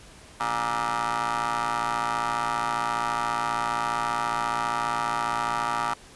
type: ring-modulated tone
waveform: 20% pulse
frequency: 114.8 Hz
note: A#2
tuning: 26 cents flat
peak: -17 dBFS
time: 0.4-5.94 s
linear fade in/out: 5 ms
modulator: 1060 Hz
effects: pink hiss -49 dBFS RMS until 6.15 s + resampled to 24000 Hz